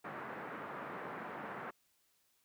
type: band-pass noise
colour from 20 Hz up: white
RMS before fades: -45 dBFS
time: 0.04-1.71 s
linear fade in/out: 10 ms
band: 140 to 1600 Hz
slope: 24 dB/octave
effects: white hiss -75 dBFS RMS until 2.44 s